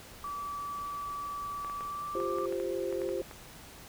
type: tone with pitch glide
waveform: sine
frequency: 1153 to 1177.2 Hz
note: D6 to D6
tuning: -32 to +4 cents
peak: -35 dBFS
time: 0.24-2.46 s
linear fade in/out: 2 ms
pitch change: +36 cents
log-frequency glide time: 1.77-2.23 s
type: clicks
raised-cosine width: 0.5 ms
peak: -29 dBFS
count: 11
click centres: 1.647 / 1.698 / 1.808 / 2.202 / 2.385 / 2.525 / 2.6 / 2.926 / 3.017 / 3.09 / 3.312 s
type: chord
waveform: sine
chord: F suspended second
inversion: none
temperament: just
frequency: 349.2 / 392.9 / 523.8 Hz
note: F4 / G4 / C5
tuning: 0 / +4 / +2 cents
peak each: -35 dBFS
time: 2.15-3.22 s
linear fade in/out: 2 ms
effects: pink hiss -50 dBFS RMS until 3.88 s